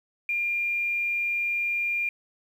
sine tone, 2400 Hz, D7, 37 cents sharp, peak -24 dBFS, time 0.29-2.09 s, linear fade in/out 2 ms, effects 9-bit

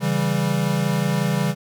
square chord, C# diminished, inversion none, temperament equal with one note detuned, 139.39 / 164.81 / 196 Hz, C#3 / E3 / G3, +10 / 0 / 0 cents, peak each -24 dBFS, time 0-1.55 s, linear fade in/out 50 ms, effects none

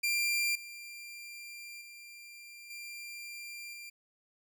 sawtooth tone with level steps, 2378 Hz, D7, 21 cents sharp, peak -25 / -41 / -45 / -39 / -41 dBFS, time 0.03-3.9 s, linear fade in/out 10 ms, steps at 0.55 / 1.81 / 2.7 / 3.73 s, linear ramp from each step 5 ms, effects none

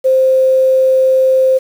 sine tone with quantisation, 523.3 Hz, C5, in tune, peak -7 dBFS, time 0.04-1.59 s, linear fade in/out 20 ms, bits 6, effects none

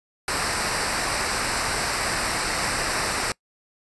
pink noise with comb filter, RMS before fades -25 dBFS, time 0.28-3.32 s, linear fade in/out 2 ms, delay 0.3 ms, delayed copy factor -0.65, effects noise-tail reverb RT60 0.1 s tail -24 dB re dry + resampled to 24000 Hz

